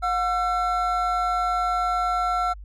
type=tone pair together; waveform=triangle; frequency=721.2 / 1350 Hz; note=F#5 / E6; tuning=-45 / +41 cents; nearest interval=major seventh; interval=1086 cents; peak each=-22 dBFS; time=0.02-2.54 s; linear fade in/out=20 ms; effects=added 50 Hz sine -37 dBFS peak until 2.64 s